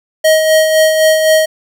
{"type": "tone with tremolo", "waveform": "square", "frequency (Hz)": 630, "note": "D#5", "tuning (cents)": 21, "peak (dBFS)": -6, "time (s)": [0.24, 1.46], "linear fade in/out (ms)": 10, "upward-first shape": "sine", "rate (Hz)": 3.9, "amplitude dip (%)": 45, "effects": []}